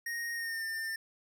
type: tone with pitch glide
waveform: square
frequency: 1864.7 to 1798.1 Hz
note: A#6 to A6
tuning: 0 to +37 cents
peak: -35 dBFS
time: 0.06-0.96 s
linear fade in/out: 5 ms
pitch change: -63 cents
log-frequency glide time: 0.34-0.65 s
effects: none